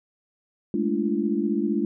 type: tone cluster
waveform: sine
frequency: 206.3 / 221.7 / 291.9 / 341.8 Hz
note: G#3 / A3 / D4 / F4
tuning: -11 / +13 / -10 / -37 cents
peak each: -27 dBFS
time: 0.74-1.85 s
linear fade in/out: 2 ms
effects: none